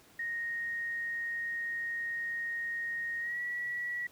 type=tone with pitch glide; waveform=sine; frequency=1864.7 to 1934.9 Hz; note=A#6 to B6; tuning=0 to -36 cents; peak=-33 dBFS; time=0.19-4.07 s; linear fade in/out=5 ms; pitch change=+64 cents; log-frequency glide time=3.2-3.4 s; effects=pink hiss -60 dBFS RMS until 4.11 s + high-pass 80 Hz 12 dB/octave